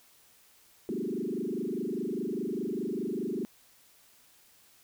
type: tone with frequency modulation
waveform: sine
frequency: 302.5 Hz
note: D#4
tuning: 49 cents flat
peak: -30 dBFS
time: 0.89-3.45 s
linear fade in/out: 0 ms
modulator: 24.9 Hz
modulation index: 4.2
effects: white hiss -61 dBFS RMS until 4.83 s